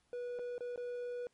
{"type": "tone with dropouts", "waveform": "triangle", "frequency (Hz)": 487.5, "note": "B4", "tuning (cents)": -23, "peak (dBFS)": -36, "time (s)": [0.13, 1.27], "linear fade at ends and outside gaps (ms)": 1, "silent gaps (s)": [[0.389, 0.393], [0.581, 0.607], [0.76, 0.776]], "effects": ["pink hiss -75 dBFS RMS until 1.33 s", "MP3 48 kbps"]}